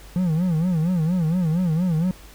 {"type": "tone with vibrato", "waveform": "triangle", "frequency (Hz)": 169.9, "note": "F3", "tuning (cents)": -47, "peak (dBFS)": -16, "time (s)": [0.16, 2.11], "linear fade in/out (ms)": 0, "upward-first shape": "sine", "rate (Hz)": 4.3, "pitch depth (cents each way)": 160, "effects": ["added 50 Hz sine -44 dBFS peak until 2.34 s", "pink hiss -47 dBFS RMS until 2.34 s"]}